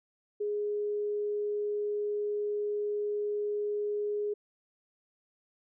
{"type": "tone", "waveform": "sine", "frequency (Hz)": 415.3, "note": "G#4", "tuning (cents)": 0, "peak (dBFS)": -29, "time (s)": [0.4, 4.34], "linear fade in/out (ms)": 10, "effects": []}